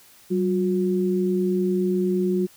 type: tone pair together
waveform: sine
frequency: 190 / 360.8 Hz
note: F#3 / F#4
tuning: +46 / -44 cents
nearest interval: major seventh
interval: 1110 cents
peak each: -22 / -22 dBFS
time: 0.3-2.47 s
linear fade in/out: 20 ms
effects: white hiss -52 dBFS RMS until 2.56 s